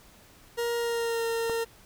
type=tone with pitch glide; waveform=40% pulse; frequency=471.1 to 459 Hz; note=A#4 to A#4; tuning=+18 to -27 cents; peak=-26 dBFS; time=0.57-1.65 s; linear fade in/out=20 ms; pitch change=-45 cents; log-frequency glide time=0.77-1.25 s
type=click; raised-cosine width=1 ms; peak=-20 dBFS; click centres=1.497 s
effects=pink hiss -55 dBFS RMS until 1.85 s